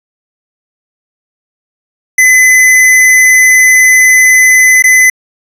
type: tone with dropouts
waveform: square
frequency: 2022 Hz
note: B6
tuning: 40 cents sharp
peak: -3 dBFS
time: 2.18-5.1 s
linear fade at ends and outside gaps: 5 ms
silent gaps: 4.824-4.839 s
effects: resampled to 32000 Hz